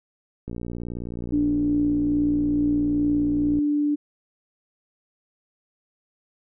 click train, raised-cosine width 3 ms, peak -20 dBFS, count 185, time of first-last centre 0.48-3.588 s, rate 59.2 Hz
sine tone, 293.7 Hz, D4, in tune, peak -19 dBFS, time 1.32-3.96 s, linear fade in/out 20 ms
effects none

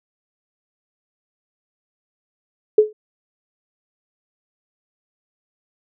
sine tone with exponential decay, 426.9 Hz, G#4, 48 cents sharp, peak -4 dBFS, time 2.78-2.93 s, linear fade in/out 5 ms, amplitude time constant 31 ms, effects none

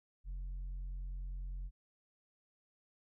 sine tone with tanh clipping, 45 Hz, F#1, 47 cents flat, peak -40 dBFS, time 0.24-1.71 s, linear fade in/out 50 ms, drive 3 dB, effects none

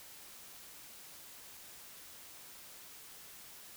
silence, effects white hiss -53 dBFS RMS until 3.76 s

